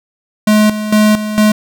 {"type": "tone with tremolo", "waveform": "square", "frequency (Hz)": 212.8, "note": "G#3", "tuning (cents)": 42, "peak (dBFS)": -7, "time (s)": [0.47, 1.52], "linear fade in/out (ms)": 5, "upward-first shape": "square", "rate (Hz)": 2.2, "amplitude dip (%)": 70, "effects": []}